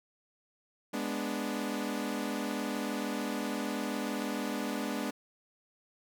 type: chord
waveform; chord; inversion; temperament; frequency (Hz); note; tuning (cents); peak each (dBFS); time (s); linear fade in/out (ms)
sawtooth; G# diminished; none; equal; 207.7 / 246.9 / 293.7; G#3 / B3 / D4; 0 / 0 / 0; -33 / -33 / -33; 0.93-5.11; 10
effects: none